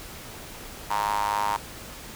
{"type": "tone with high-pass filter", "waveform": "sawtooth", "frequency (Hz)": 103.83, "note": "G#2", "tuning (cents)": 0, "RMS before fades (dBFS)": -26, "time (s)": [0.9, 1.57], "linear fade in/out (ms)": 10, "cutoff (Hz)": 930, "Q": 7.7, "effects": ["pink hiss -41 dBFS RMS until 2.15 s"]}